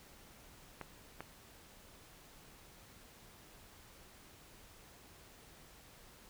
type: clicks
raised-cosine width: 0.5 ms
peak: -28 dBFS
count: 2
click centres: 0.813 / 1.206 s
effects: pink hiss -59 dBFS RMS until 6.29 s